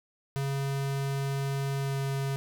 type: tone with pitch glide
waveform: square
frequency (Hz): 137.9 to 137.03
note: C#3 to C#3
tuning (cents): -9 to -20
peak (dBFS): -29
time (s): 0.36-2.36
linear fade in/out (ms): 0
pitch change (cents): -11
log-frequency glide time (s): 1.78-1.98
effects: none